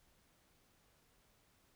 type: silence
effects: pink hiss -72 dBFS RMS until 1.75 s